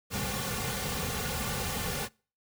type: noise with comb filter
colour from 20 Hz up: pink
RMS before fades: -33 dBFS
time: 0.1-2.09 s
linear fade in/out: 50 ms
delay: 3.1 ms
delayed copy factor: -1
effects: noise-tail reverb RT60 0.4 s tail -26 dB re dry